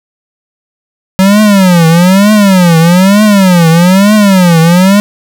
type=tone with vibrato; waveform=square; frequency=186.3 Hz; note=F#3; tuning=12 cents sharp; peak=-3 dBFS; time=1.19-5 s; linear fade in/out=0 ms; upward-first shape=triangle; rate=1.1 Hz; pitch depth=260 cents each way; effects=none